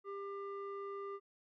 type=tone with low-pass filter; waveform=square; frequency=398.1 Hz; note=G4; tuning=27 cents sharp; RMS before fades=-44 dBFS; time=0.04-1.2 s; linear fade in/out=50 ms; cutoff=1300 Hz; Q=2; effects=none